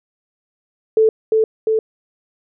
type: tone with echo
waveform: sine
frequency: 440 Hz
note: A4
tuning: in tune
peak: -9 dBFS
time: 0.97-1.09 s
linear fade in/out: 2 ms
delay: 350 ms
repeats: 2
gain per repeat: -2 dB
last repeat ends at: 1.79 s
effects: none